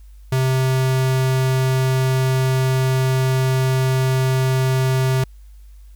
square tone, 130.81 Hz, C3, in tune, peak -16 dBFS, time 0.32-5.24 s, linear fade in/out 5 ms, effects added 50 Hz sine -39 dBFS peak until 5.95 s + white hiss -61 dBFS RMS until 5.95 s

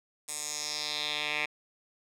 10% pulse tone with band-pass filter sweep, 149.7 Hz, D3, 33 cents sharp, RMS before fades -34 dBFS, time 0.28-1.46 s, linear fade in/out 10 ms, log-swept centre 8600 to 2400 Hz, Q 2.9, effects none

